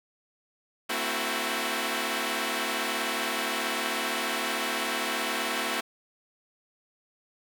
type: chord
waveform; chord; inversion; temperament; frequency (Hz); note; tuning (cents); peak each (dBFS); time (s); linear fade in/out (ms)
5% pulse; F# half-diminished seventh; first; equal with one note detuned; 224.9 / 261.6 / 329.6 / 370; A3 / C4 / E4 / F#4; +38 / 0 / 0 / 0; -22; 0.89-5.81; 10
effects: none